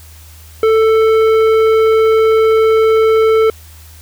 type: tone with tanh clipping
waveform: sine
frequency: 442.3 Hz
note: A4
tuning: 9 cents sharp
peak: -9 dBFS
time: 0.63-3.5 s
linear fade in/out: 2 ms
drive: 12 dB
effects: added 79 Hz sine -36 dBFS peak until 4.01 s + white hiss -42 dBFS RMS until 4.01 s